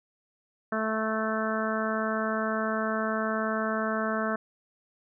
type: harmonic tone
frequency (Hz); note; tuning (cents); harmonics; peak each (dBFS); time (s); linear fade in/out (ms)
219.3; A3; -6; 1 / 2 / 3 / 4 / 5 / 6 / 7 / 8; -31 / -35 / -32 / -44 / -35 / -34 / -35 / -40; 0.72-4.36; 5
effects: none

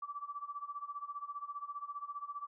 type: tone with tremolo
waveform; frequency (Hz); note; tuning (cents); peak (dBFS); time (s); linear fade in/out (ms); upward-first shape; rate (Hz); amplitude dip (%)
sine; 1158; D6; -25; -37; 0.02-2.47; 5; sine; 15; 85
effects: none

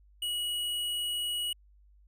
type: tone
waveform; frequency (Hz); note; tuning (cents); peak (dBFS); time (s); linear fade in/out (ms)
square; 2914; F#7; -27; -31; 0.22-1.53; 5
effects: added 50 Hz sine -57 dBFS peak until 2.07 s

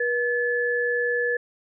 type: tone pair together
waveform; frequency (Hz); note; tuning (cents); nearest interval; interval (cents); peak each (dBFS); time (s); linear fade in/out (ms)
sine; 482.5 / 1724.9; B4 / A6; -40 / -35; octave + minor seventh; 2205; -24; 0-1.37; 5
effects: none

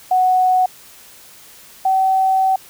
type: tone pair in turn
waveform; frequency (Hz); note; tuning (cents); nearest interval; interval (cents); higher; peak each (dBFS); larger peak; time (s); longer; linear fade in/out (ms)
sine; 740 / 763; F#5 / G5; 0 / -47; minor second; 53; second; -11 / -12; first; 0.11-0.66 / 1.85-2.56; second; 5
effects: white hiss -43 dBFS RMS until 2.69 s

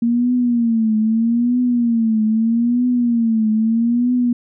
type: tone with vibrato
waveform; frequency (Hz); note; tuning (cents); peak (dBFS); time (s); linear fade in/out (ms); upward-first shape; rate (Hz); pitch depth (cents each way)
sine; 231.8; A#3; -10; -13; 0.02-4.33; 5; triangle; 0.79; 130
effects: none

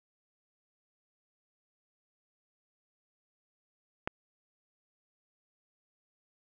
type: click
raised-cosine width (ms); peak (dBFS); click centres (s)
0.5; -16; 4.075
effects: none

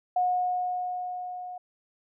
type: tone with level ramp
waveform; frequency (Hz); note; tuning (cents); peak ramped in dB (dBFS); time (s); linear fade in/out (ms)
sine; 725; F#5; -35; -21 to -36; 0.16-1.58; 5
effects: none

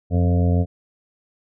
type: harmonic tone with a mistuned harmonic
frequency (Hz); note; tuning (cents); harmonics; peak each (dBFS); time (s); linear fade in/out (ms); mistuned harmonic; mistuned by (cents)
87.7; F2; +8; 1 / 2 / 3 / 5 / 6 / 7 / 8; -16 / -22 / -26 / -30 / -32 / -33 / -34; 0.1-0.66; 50; 1; +44
effects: none

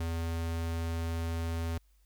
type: tone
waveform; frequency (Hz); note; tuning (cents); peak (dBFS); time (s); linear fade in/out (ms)
square; 82.9; E2; +10; -32; 0-1.78; 5
effects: added 50 Hz sine -62 dBFS peak until 2.05 s + white hiss -74 dBFS RMS until 2.05 s

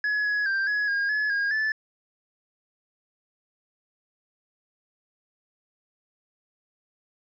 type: tone with pitch steps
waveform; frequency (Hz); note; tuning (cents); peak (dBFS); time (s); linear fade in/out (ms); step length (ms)
triangle; 1691 / 1679 / 1578 / 1681 / 1625 / 1706 / 1629 / 1745; G#6 / G#6 / G6 / G#6 / G#6 / G#6 / G#6 / A6; +31 / +18 / +11 / +20 / -38 / +46 / -34 / -15; -21; 0.04-1.72; 2; 210
effects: resampled to 16000 Hz

